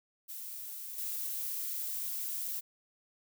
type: noise with level steps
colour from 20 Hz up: violet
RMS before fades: -43 / -37 dBFS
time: 0.28-2.61 s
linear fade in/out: 20 ms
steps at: 0.98 s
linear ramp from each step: 2 ms
effects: none